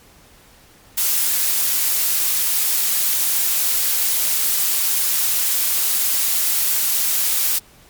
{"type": "noise", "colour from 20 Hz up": "blue", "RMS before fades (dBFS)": -18, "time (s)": [0.97, 7.59], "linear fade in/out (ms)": 10, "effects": ["pink hiss -49 dBFS RMS until 7.89 s", "MP3 96 kbps"]}